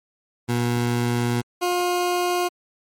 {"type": "tone pair in turn", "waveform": "20% pulse", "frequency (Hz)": [120, 355.7], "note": ["B2", "F4"], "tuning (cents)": [-49, 32], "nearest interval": "octave + perfect fifth", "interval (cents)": 1881, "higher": "second", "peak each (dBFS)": -15, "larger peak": "neither", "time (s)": [[0.48, 1.42], [1.61, 2.49]], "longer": "first", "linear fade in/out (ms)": 20, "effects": ["MP3 64 kbps"]}